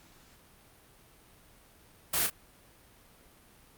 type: noise with echo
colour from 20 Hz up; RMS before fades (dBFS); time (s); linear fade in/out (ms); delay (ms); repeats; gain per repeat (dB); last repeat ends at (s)
white; -28; 2.13-2.27; 10; 32; 1; -7; 2.302
effects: pink hiss -59 dBFS RMS until 3.77 s + Opus 48 kbps